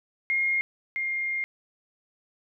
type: tone pair in turn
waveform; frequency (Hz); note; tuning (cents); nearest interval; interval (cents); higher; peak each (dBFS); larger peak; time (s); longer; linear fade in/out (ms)
sine; 2137 / 2121; C7 / C7; +36 / +23; unison; 13; first; -22 / -26; first; 0.3-0.61 / 0.96-1.44; second; 0
effects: none